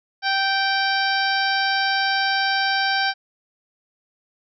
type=harmonic tone with a mistuned harmonic; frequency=780 Hz; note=G5; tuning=9 cents flat; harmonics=1 / 2 / 3 / 4 / 5 / 6 / 7; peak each=-23 / -22 / -30 / -30 / -31 / -28 / -31 dBFS; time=0.22-3.14 s; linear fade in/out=50 ms; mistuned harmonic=5; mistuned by=-19 cents; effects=none